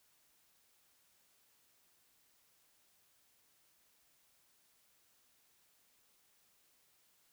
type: silence
effects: white hiss -72 dBFS RMS until 7.32 s